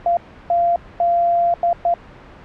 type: tone bursts at uneven times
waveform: sine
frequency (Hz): 690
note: F5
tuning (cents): -21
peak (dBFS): -13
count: 5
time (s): 0.06-0.17 / 0.5-0.76 / 1-1.54 / 1.63-1.73 / 1.85-1.94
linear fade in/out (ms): 2
effects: pink hiss -41 dBFS RMS until 2.44 s + low-pass 2000 Hz 12 dB/octave